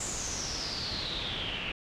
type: noise with low-pass filter sweep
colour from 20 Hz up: pink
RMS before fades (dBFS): -35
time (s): 0-1.72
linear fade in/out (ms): 5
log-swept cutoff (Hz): 7500 to 2700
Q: 8.2
effects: none